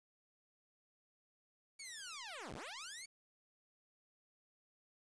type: linear two-way sweep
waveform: 10% pulse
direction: down then up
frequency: 2282 to 43.65 to 2282 Hz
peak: -38 dBFS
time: 1.79-3.06 s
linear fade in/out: 10 ms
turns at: 2.54 s
effects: resampled to 22050 Hz + 11-bit